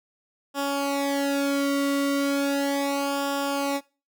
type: tone with flanger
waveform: sawtooth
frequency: 280 Hz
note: C#4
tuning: 18 cents sharp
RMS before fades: -25 dBFS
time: 0.54-3.81 s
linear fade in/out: 50 ms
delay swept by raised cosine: 0.47 to 1.23 ms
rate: 0.36 Hz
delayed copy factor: -0.9
effects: noise-tail reverb RT60 0.3 s tail -19 dB re dry